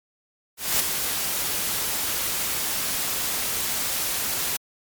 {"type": "noise with ADSR envelope", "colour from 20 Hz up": "white", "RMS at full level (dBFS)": -20, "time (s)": [0.57, 4.57], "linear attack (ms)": 230, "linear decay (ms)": 7, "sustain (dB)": -6, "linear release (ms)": 9, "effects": ["MP3 96 kbps"]}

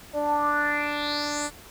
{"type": "tone with low-pass filter sweep", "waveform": "10% pulse", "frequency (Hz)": 293.7, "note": "D4", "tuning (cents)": 0, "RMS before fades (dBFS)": -26, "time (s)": [0.13, 1.51], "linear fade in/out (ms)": 50, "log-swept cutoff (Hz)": [610, 9000], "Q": 5.4, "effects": ["pink hiss -47 dBFS RMS until 1.7 s"]}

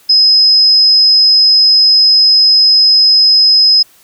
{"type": "tone", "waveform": "sine", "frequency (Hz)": 5080, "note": "D#8", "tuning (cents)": 35, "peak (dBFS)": -4, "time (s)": [0.09, 3.83], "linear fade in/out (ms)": 10, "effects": ["white hiss -46 dBFS RMS until 4.03 s"]}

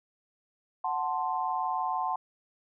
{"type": "chord", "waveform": "sine", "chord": "F# diminished", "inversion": "none", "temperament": "equal", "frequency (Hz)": [740, 880, 1046.5], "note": ["F#5", "A5", "C6"], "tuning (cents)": [0, 0, 0], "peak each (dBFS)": -32, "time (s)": [0.84, 2.16], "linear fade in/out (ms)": 5, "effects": []}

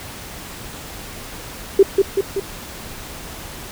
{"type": "tone with echo", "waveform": "sine", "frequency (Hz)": 392, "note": "G4", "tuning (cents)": 0, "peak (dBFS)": -5, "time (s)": [1.79, 1.83], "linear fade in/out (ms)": 5, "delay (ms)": 190, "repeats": 3, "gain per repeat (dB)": -4, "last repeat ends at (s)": 2.4, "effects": ["pink hiss -34 dBFS RMS until 3.71 s"]}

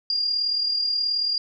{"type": "tone with amplitude modulation", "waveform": "sine", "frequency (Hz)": 4811, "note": "D8", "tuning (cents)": 41, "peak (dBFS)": -19, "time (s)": [0.1, 1.38], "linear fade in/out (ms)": 2, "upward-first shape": "sine", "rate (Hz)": 38.6, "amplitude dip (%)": 45, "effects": []}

